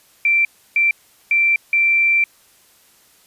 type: tone bursts at uneven times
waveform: sine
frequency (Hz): 2349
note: D7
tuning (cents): 0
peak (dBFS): -12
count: 4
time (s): 0.25-0.45 / 0.76-0.91 / 1.31-1.56 / 1.73-2.24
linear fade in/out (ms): 2
effects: white hiss -53 dBFS RMS until 3.26 s + resampled to 32000 Hz